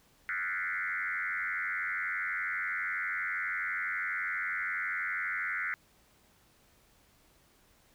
sine tone with frequency modulation, 1757 Hz, A6, 3 cents flat, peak -31 dBFS, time 0.29-5.74 s, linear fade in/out 0 ms, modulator 92.2 Hz, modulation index 4.3, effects pink hiss -65 dBFS RMS until 7.94 s

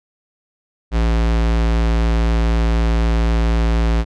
square tone, 56.5 Hz, A1, 47 cents sharp, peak -14 dBFS, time 0.91-4.05 s, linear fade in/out 50 ms, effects low-pass 5000 Hz 12 dB/octave

